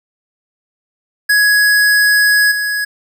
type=tone with level steps; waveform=square; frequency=1672 Hz; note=G#6; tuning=11 cents sharp; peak=-9 / -16 dBFS; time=1.29-2.85 s; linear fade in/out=10 ms; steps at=2.51 s; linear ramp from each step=10 ms; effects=none